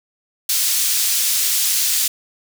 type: high-pass noise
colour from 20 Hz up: pink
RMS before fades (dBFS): -18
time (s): 0.49-2.08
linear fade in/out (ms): 5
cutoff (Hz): 4700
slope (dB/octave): 12
effects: none